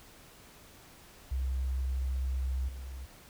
sine tone with level steps, 65.1 Hz, C2, 8 cents flat, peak -29 / -39 dBFS, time 1.31-3.06 s, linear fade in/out 10 ms, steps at 2.68 s, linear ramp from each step 10 ms, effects pink hiss -55 dBFS RMS until 3.29 s

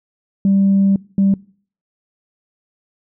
sine tone pair in turn, 196 / 196 Hz, G3 / G3, 0 / 0 cents, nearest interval unison, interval 0 cents, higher neither, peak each -9 dBFS, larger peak neither, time 0.45-0.96 / 1.18-1.34 s, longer first, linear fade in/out 2 ms, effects noise-tail reverb RT60 0.5 s tail -24 dB re dry + tanh soft clip ceiling -7 dBFS

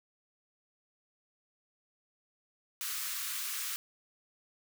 white high-pass noise, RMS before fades -37 dBFS, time 2.81-3.76 s, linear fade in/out 0 ms, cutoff 1100 Hz, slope 48 dB/octave, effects none

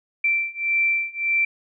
sine beating tone pair, 2344 / 2345.7 Hz, D7 / D7, -4 / -3 cents, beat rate 1.7 Hz, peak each -23 / -22 dBFS, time 0.24-1.45 s, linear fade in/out 5 ms, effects none

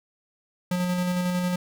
square tone with tremolo, 179.5 Hz, F3, 48 cents sharp, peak -23 dBFS, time 0.71-1.56 s, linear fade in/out 5 ms, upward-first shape square, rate 11 Hz, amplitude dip 25%, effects none

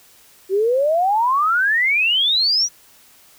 sine exponential sweep, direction up, 370 to 5950 Hz, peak -14 dBFS, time 0.49-2.69 s, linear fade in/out 50 ms, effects white hiss -50 dBFS RMS until 3.38 s

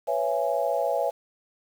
sine chord, C# minor seventh, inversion third, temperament equal with one note detuned, 493.9 / 554.4 / 668.1 / 830.6 Hz, B4 / C#5 / E5 / G#5, 0 / 0 / +23 / 0 cents, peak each -30 / -27 / -27 / -30 dBFS, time 0.07-1.11 s, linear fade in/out 20 ms, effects 8-bit

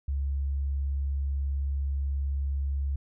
sine tone, 69.3 Hz, C#2, in tune, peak -26 dBFS, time 0.08-2.96 s, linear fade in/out 5 ms, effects none

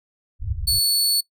white low-pass noise, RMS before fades -27 dBFS, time 0.39-0.81 s, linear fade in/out 50 ms, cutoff 110 Hz, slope 48 dB/octave
sawtooth tone, 4435 Hz, C#8, in tune, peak -14 dBFS, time 0.67-1.21 s, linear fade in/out 10 ms
effects noise-tail reverb RT60 0.1 s tail -21 dB re dry

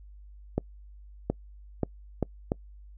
accelerating click train, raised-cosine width 2 ms, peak -12 dBFS, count 5, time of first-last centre 0.58-2.519 s, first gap 720 ms, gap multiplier 0.74, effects noise-tail reverb RT60 0.1 s tail -26 dB re dry + added 50 Hz sine -46 dBFS peak until 2.97 s

